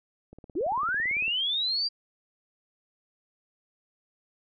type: click train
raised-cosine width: 2 ms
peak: -33 dBFS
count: 18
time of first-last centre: 0.33-1.28 s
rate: 17.9 Hz
type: linear sweep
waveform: sine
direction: up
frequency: 266.9 to 4780 Hz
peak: -25 dBFS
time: 0.55-1.89 s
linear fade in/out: 20 ms
effects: none